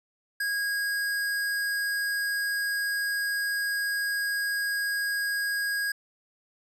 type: tone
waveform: square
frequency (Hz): 1641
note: G#6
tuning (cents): -21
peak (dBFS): -27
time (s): 0.4-5.92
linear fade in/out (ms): 5
effects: resampled to 32000 Hz